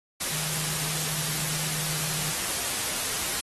sine tone in noise, 154.9 Hz, D#3, 7 cents flat, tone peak -36 dBFS, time 0.31-2.32 s, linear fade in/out 10 ms, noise white, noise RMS -29 dBFS, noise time 0.2-3.41 s, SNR -10 dB, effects AAC 32 kbps

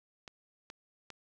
clicks, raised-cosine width 0.2 ms, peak -28 dBFS, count 3, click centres 0.278 / 0.701 / 1.103 s, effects none

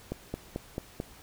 click train, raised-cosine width 2 ms, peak -19 dBFS, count 5, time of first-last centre 0.12-1.001 s, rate 4.54 Hz, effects pink hiss -53 dBFS RMS until 1.22 s

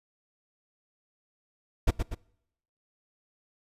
brown noise with echo, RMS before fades -20 dBFS, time 1.87-1.91 s, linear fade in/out 10 ms, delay 120 ms, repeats 2, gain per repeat -6 dB, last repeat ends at 2.15 s, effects noise-tail reverb RT60 0.8 s tail -24 dB re dry + resampled to 32000 Hz

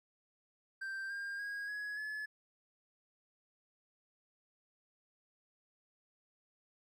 triangle tone with pitch steps, 1570 / 1604.8 / 1640.5 / 1676.9 / 1714.1 Hz, G6 / G6 / G#6 / G#6 / A6, +2 / +40 / -22 / +16 / -46 cents, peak -37 dBFS, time 0.81-2.26 s, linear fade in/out 10 ms, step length 290 ms, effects none

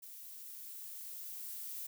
violet noise with level ramp, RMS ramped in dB -51 to -43 dBFS, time 0.02-1.87 s, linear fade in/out 10 ms, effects none

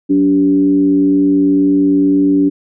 sine tone with frequency modulation, 287.8 Hz, D4, 35 cents flat, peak -8 dBFS, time 0.09-2.5 s, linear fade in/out 20 ms, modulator 102 Hz, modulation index 0.5, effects none

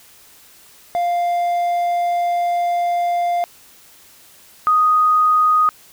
triangle / sine tone pair in turn, 698.5 / 1244.6 Hz, F5 / D#6, 0 / 0 cents, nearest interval minor seventh, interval 1000 cents, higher second, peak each -14 / -11 dBFS, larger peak second, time 0.95-3.44 / 4.67-5.69 s, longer first, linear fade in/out 0 ms, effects white hiss -47 dBFS RMS until 5.92 s

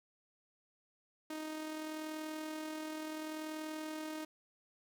sawtooth tone with amplitude modulation, 311.1 Hz, D#4, in tune, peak -35 dBFS, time 1.3-4.25 s, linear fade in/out 5 ms, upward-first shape sine, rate 40.7 Hz, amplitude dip 35%, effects none

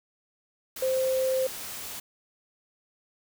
sine tone in noise, 522 Hz, C5, 4 cents flat, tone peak -23 dBFS, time 0.82-1.47 s, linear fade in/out 5 ms, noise white, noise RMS -38 dBFS, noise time 0.76-2 s, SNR +12 dB, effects none

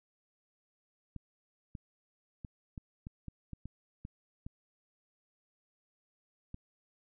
clicks, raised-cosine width 5 ms, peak -30 dBFS, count 11, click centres 1.163 / 1.752 / 2.448 / 2.778 / 3.069 / 3.283 / 3.533 / 3.656 / 4.051 / 4.465 / 6.544 s, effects none

